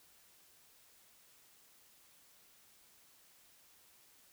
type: silence
effects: white hiss -65 dBFS RMS until 4.32 s